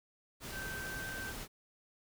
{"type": "tone in noise", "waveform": "sine", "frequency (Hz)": 1554, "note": "G6", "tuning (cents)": -16, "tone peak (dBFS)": -41, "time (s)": [0.51, 1.34], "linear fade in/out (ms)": 50, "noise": "pink", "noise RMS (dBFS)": -44, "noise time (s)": [0.4, 1.48], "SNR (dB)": 0, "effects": []}